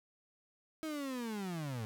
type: linear sweep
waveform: 35% pulse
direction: down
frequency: 320.9 to 104.9 Hz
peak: -36 dBFS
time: 0.83-1.85 s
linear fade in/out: 0 ms
effects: none